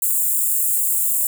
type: high-pass noise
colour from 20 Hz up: white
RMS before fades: -19 dBFS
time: 0.02-1.27 s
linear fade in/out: 2 ms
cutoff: 7200 Hz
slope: 96 dB/octave
effects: none